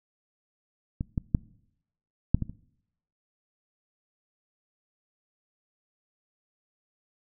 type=clicks; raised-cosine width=5 ms; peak=-17 / -15 / -9 / -6 / -17 / -27 dBFS; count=6; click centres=1.009 / 1.178 / 1.348 / 2.346 / 2.423 / 2.496 s; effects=noise-tail reverb RT60 0.8 s tail -23 dB re dry